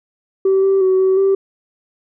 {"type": "tone with pitch steps", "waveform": "sine", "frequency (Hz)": [384.7, 388.3, 375.9, 378.9, 389.2], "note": ["G4", "G4", "F#4", "F#4", "G4"], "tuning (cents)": [-33, -16, 27, 41, -12], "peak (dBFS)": -9, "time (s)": [0.45, 1.35], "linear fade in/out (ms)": 5, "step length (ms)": 180, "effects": ["tanh soft clip ceiling -8 dBFS"]}